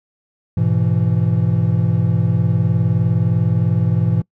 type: chord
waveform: triangle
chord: E major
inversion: first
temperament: equal with one note detuned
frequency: 103.83 / 123.47 / 166.73 Hz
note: G#2 / B2 / E3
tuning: 0 / 0 / +20 cents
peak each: -16 dBFS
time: 0.57-4.22 s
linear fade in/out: 5 ms
effects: noise-tail reverb RT60 0.1 s tail -24 dB re dry